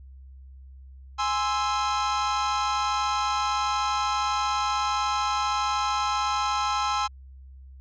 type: chord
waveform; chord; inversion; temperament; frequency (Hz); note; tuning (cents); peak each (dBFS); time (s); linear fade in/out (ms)
45% pulse; Ab augmented; none; equal; 830.6 / 1046.5 / 1318.5; Ab5 / C6 / E6; 0 / 0 / 0; -28; 1.18-7.08; 20
effects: added 66 Hz sine -43 dBFS peak until 7.8 s + resampled to 16000 Hz